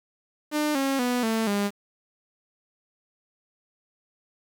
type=tone with pitch steps; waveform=sawtooth; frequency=300 / 271.9 / 246.5 / 223.5 / 202.6 Hz; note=D4 / C#4 / B3 / A3 / G#3; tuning=+37 / -33 / -3 / +27 / -43 cents; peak=-19 dBFS; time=0.51-1.71 s; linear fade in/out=50 ms; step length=240 ms; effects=8-bit